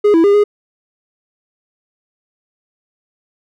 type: tone with pitch steps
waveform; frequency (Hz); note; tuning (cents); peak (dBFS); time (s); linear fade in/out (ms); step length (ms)
triangle; 415 / 329.6 / 404.3 / 414.2; G#4 / E4 / G#4 / G#4; -1 / 0 / -46 / -5; -5; 0.04-0.44; 10; 100
effects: none